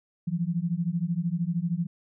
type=beating tone pair; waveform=sine; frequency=164.81 / 177.81 Hz; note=E3 / F3; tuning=0 / +31 cents; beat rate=13 Hz; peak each=-28 dBFS; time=0.27-1.87 s; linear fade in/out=10 ms; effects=none